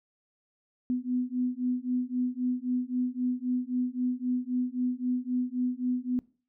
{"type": "beating tone pair", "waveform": "sine", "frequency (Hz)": [248, 251.8], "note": ["B3", "B3"], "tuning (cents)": [7, 34], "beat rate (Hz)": 3.8, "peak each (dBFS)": -30, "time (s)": [0.9, 6.19], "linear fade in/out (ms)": 0, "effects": ["noise-tail reverb RT60 0.4 s tail -22 dB re dry"]}